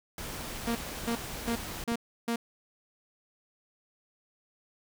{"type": "noise", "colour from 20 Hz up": "pink", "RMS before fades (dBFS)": -39, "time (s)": [0.18, 1.84], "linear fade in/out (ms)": 2}
{"type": "tone bursts", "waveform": "sawtooth", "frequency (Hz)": 233.1, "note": "A#3", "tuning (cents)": 0, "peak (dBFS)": -24, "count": 5, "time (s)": [0.67, 2.36], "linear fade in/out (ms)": 5, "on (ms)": 82, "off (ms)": 320}
{"type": "clicks", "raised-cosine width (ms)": 3, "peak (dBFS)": -26, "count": 2, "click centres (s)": [1.037, 1.919]}
{"effects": []}